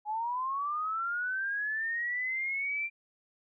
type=linear sweep; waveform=sine; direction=up; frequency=830.6 to 2371 Hz; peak=-30 dBFS; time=0.05-2.9 s; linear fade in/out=50 ms; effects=none